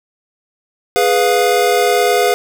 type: chord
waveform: square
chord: F diminished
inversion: first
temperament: equal with one note detuned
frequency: 415.3 / 493.9 / 705.3 Hz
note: Ab4 / Cb5 / F5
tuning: 0 / 0 / +17 cents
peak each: -16 dBFS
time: 0.96-2.34 s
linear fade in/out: 0 ms
effects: none